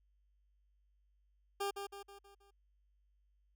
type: tone with echo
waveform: 20% pulse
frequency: 400 Hz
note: G4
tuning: 35 cents sharp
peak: -30 dBFS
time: 1.6-1.71 s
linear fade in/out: 10 ms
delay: 160 ms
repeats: 5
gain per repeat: -6 dB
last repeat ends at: 2.51 s
effects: added 50 Hz sine -70 dBFS peak until 3.55 s